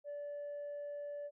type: tone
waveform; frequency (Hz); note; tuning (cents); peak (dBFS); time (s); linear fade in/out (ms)
sine; 580; D5; -22; -39; 0.04-1.31; 50
effects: tanh soft clip ceiling -39 dBFS